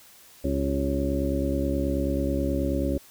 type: harmonic tone with a mistuned harmonic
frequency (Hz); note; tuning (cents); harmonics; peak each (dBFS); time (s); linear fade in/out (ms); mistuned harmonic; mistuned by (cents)
69.3; C#2; 0; 1 / 2 / 3 / 4 / 5 / 6 / 8; -28 / -34 / -33 / -28 / -32 / -37 / -31; 0.44-2.98; 5; 6; -44
effects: white hiss -52 dBFS RMS until 3.1 s